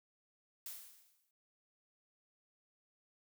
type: noise with exponential decay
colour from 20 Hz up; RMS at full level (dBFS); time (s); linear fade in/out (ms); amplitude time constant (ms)
blue; -44; 0.66-1.31; 2; 140
effects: none